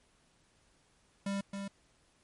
square tone with echo, 198.1 Hz, G3, 18 cents sharp, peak -33 dBFS, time 1.26-1.41 s, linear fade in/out 5 ms, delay 270 ms, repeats 1, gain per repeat -5 dB, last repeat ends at 1.68 s, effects pink hiss -69 dBFS RMS until 2.23 s + MP3 48 kbps

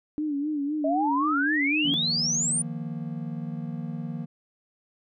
sine tone with vibrato, 293.6 Hz, D4, in tune, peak -25 dBFS, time 0.18-1.94 s, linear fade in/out 0 ms, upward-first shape sine, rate 3.9 Hz, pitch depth 84 cents each way
sine exponential sweep, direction up, 615 to 9540 Hz, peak -23 dBFS, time 0.84-2.62 s, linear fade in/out 5 ms
triangle chord, Eb suspended second, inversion none, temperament just, 155.56 / 175.01 / 233.3 Hz, Eb3 / F3 / Bb3, 0 / +4 / +2 cents, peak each -32 / -34 / -33 dBFS, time 1.84-4.26 s, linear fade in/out 20 ms
effects none

